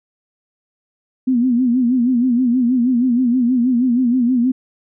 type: tone with vibrato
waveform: sine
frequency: 246.9 Hz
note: B3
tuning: in tune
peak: -12 dBFS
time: 1.27-4.52 s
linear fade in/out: 10 ms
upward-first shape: sine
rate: 6.3 Hz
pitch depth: 100 cents each way
effects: none